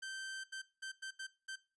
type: tone bursts at uneven times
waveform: sawtooth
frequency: 1557 Hz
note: G6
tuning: 12 cents flat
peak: -39 dBFS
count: 6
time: 0.02-0.44 / 0.52-0.62 / 0.82-0.92 / 1.02-1.11 / 1.19-1.27 / 1.48-1.56 s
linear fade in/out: 10 ms
effects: noise-tail reverb RT60 0.3 s tail -17 dB re dry + resampled to 22050 Hz